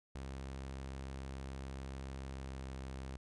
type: tone with pitch glide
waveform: sawtooth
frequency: 66.9 to 66.17 Hz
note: C2 to C2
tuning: +39 to +20 cents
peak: -39 dBFS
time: 0.15-3.17 s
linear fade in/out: 5 ms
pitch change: -19 cents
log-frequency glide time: 2.31-2.65 s
effects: resampled to 22050 Hz